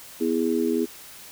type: harmonic tone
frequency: 82.41 Hz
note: E2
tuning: in tune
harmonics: 3 / 4 / 5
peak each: -25 / -25 / -25 dBFS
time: 0.2-0.86 s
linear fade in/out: 20 ms
effects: white hiss -44 dBFS RMS until 1.31 s